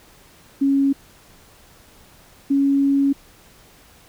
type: tone pair in turn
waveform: sine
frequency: 275.7 / 277.6 Hz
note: C#4 / C#4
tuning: -9 / +3 cents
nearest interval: unison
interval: 12 cents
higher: second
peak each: -14 dBFS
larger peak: neither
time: 0.61-0.93 / 2.5-3.13 s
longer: second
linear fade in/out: 10 ms
effects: pink hiss -50 dBFS RMS until 4.08 s